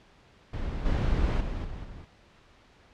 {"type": "noise with level steps", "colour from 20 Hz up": "brown", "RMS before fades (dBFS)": [-32, -25, -32, -38, -43], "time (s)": [0.53, 2.05], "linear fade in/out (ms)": 5, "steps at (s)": [0.85, 1.4, 1.64, 1.84], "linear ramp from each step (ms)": 10, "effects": ["pink hiss -58 dBFS RMS until 2.93 s", "low-pass 4000 Hz 12 dB/octave"]}